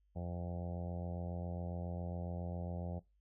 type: harmonic tone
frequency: 87.31 Hz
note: F2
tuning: in tune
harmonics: 1 / 2 / 3 / 4 / 5 / 6 / 7 / 8 / 9 / 10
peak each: -41 / -43 / -56 / -55 / -56 / -52 / -52 / -55 / -56 / -67 dBFS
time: 0.15-3 s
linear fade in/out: 20 ms
effects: noise-tail reverb RT60 0.2 s tail -19 dB re dry + added 50 Hz sine -70 dBFS peak until 3.2 s